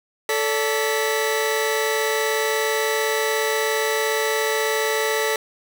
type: tone cluster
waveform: sawtooth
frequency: 439.8 / 574 / 1961 Hz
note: A4 / D5 / B6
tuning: -1 / -40 / -13 cents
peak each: -18 / -23 / -22 dBFS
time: 0.29-5.36 s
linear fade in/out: 2 ms
effects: none